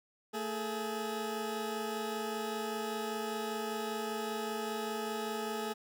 20% pulse tone pair together, 223.7 / 422.3 Hz, A3 / G#4, +29 / +29 cents, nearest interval major seventh, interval 1100 cents, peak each -34 / -32 dBFS, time 0.33-5.74 s, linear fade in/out 20 ms, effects none

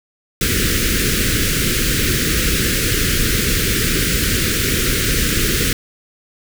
pink band-stop noise, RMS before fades -17 dBFS, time 0.41-5.73 s, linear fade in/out 2 ms, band 480 to 1400 Hz, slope 48 dB/octave, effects none

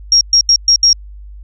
sine tone bursts at uneven times, 5588 Hz, F8, in tune, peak -5 dBFS, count 5, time 0.12-0.21 / 0.33-0.41 / 0.49-0.56 / 0.68-0.76 / 0.83-0.93 s, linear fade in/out 2 ms, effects added 50 Hz sine -30 dBFS peak until 1.43 s

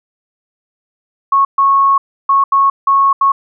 sine tone bursts at uneven times, 1100 Hz, C#6, 14 cents flat, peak -7 dBFS, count 6, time 1.32-1.45 / 1.58-1.98 / 2.29-2.44 / 2.52-2.7 / 2.87-3.13 / 3.21-3.32 s, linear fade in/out 5 ms, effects none

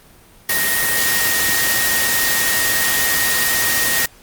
sine tone in noise, 1864.7 Hz, A#6, in tune, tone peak -20 dBFS, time 0.49-4.06 s, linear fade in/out 5 ms, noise white, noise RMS -18 dBFS, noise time 0.49-4.06 s, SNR -5 dB, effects pink hiss -47 dBFS RMS until 4.22 s + Opus 32 kbps

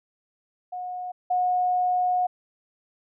sine tone pair in turn, 726 / 726 Hz, F#5 / F#5, -33 / -33 cents, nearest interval unison, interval 0 cents, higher neither, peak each -30 / -20 dBFS, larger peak second, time 0.72-1.12 / 1.3-2.27 s, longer second, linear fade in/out 10 ms, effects none

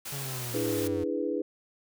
white noise, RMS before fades -38 dBFS, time 0.05-0.88 s, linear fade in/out 10 ms
45% pulse linear sweep, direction down, 142.5 to 89.4 Hz, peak -36 dBFS, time 0.12-1.04 s, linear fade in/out 5 ms
sine chord, E dominant seventh, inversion third, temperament equal, 293.7 / 329.6 / 415.3 / 493.9 Hz, D4 / E4 / G#4 / B4, 0 / 0 / 0 / 0 cents, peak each -33 dBFS, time 0.54-1.42 s, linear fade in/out 5 ms
effects none

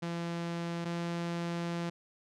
sawtooth tone pair in turn, 170 / 170.81 Hz, F3 / F3, -46 / -38 cents, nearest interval unison, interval 8 cents, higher second, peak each -30 / -29 dBFS, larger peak second, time 0.02-0.85 / 0.85-1.9 s, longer second, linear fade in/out 10 ms, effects low-pass 6000 Hz 12 dB/octave

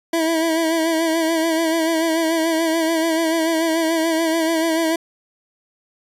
25% pulse tone with vibrato, 325.7 Hz, E4, 21 cents flat, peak -13 dBFS, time 0.13-4.96 s, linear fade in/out 5 ms, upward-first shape sine, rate 6.9 Hz, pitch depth 45 cents each way, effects resampled to 32000 Hz

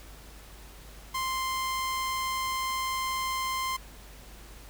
sawtooth tone, 1046.5 Hz, C6, in tune, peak -25 dBFS, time 1.14-3.77 s, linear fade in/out 10 ms, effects added 50 Hz sine -48 dBFS peak until 4.69 s + pink hiss -51 dBFS RMS until 4.69 s

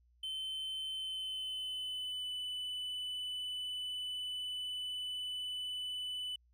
triangle tone with pitch glide, 3074 to 2992 Hz, G7 to F#7, -35 to +19 cents, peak -36 dBFS, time 0.23-6.36 s, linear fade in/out 5 ms, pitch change -46 cents, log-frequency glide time 0.94-2.32 s, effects added 60 Hz sine -66 dBFS peak until 6.53 s

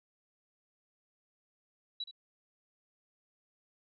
sine tone with echo, 3918 Hz, B7, 15 cents flat, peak -35 dBFS, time 2-2.04 s, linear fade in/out 5 ms, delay 72 ms, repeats 1, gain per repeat -11 dB, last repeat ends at 2.112 s, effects none

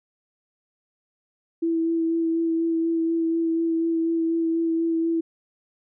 sine tone with vibrato, 329.6 Hz, E4, in tune, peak -20 dBFS, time 1.62-5.21 s, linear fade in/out 10 ms, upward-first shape sine, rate 4.1 Hz, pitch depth 15 cents each way, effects none

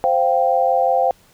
sine chord, C suspended fourth, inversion none, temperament equal, 523.3 / 698.5 / 784 Hz, C5 / F5 / G5, 0 / 0 / 0 cents, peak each -18 dBFS, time 0.04-1.11 s, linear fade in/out 0 ms, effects pink hiss -53 dBFS RMS until 1.33 s

